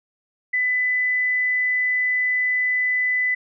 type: tone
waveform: sine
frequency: 2000 Hz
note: B6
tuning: 21 cents sharp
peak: -18 dBFS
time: 0.53-3.35 s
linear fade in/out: 10 ms
effects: none